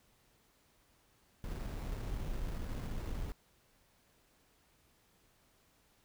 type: noise with sample-and-hold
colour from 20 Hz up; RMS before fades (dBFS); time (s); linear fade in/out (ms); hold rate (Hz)
brown; -39; 1.44-3.32; 0; 3150
effects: pink hiss -70 dBFS RMS until 6.04 s